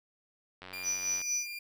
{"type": "click train", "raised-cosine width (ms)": 0.3, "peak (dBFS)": -29, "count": 56, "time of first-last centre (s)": [0.62, 1.215], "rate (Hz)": 92.4}
{"type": "tone", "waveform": "30% pulse", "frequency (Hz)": 2395, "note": "D7", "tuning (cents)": 33, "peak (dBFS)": -36, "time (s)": [0.73, 1.59], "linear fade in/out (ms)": 5}
{"type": "tone with tremolo", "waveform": "sine", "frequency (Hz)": 5920, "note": "F#8", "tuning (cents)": 0, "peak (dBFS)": -28, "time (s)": [0.83, 1.47], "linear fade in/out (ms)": 50, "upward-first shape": "sine", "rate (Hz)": 4.4, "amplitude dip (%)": 65}
{"effects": []}